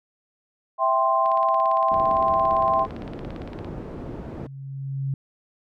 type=chord; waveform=sine; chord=C major; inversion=first; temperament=equal; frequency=659.3 / 784 / 1046.5 Hz; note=E5 / G5 / C6; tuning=0 / 0 / 0 cents; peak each=-23 / -24 / -20 dBFS; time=0.78-2.87 s; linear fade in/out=50 ms
type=click train; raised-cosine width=0.3 ms; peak=-25 dBFS; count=43; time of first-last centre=1.26-3.646 s; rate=17.6 Hz
type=low-pass noise; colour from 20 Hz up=white; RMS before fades=-35 dBFS; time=1.91-4.47 s; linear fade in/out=5 ms; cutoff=370 Hz; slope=12 dB/octave
type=tone with exponential growth; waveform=sine; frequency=136.3 Hz; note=C#3; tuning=29 cents flat; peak=-22 dBFS; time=3.3-5.14 s; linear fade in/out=2 ms; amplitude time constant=400 ms
effects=none